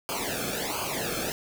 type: noise with flanger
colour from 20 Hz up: pink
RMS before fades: -31 dBFS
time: 0.09-1.32 s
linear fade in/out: 0 ms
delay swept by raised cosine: 0.53 to 1.05 ms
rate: 1.4 Hz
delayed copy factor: -0.95
effects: none